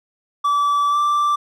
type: tone with pitch glide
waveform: triangle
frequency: 1155 to 1173.2 Hz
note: D6 to D6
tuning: -29 to -2 cents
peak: -13 dBFS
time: 0.44-1.36 s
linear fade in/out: 10 ms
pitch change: +27 cents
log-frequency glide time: 0.9-0.97 s
effects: none